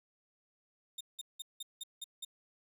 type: tone bursts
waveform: sawtooth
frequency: 3657 Hz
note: A#7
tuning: 34 cents flat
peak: -37 dBFS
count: 7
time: 0.98-2.249 s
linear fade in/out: 5 ms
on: 27 ms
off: 180 ms
effects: none